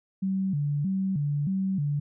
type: tone with vibrato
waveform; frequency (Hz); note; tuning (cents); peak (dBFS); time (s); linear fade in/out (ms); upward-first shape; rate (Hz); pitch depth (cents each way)
sine; 166.7; E3; +20; -24; 0.22-2; 10; square; 1.6; 240
effects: none